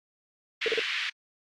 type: band-pass noise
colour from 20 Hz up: white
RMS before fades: -31 dBFS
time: 0.61-1.1 s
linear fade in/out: 10 ms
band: 1700 to 3100 Hz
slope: 24 dB/octave
type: tone bursts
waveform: sine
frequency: 451.1 Hz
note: A4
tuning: 43 cents sharp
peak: -23 dBFS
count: 3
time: 0.66-0.795 s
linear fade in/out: 2 ms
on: 21 ms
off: 36 ms
effects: AAC 64 kbps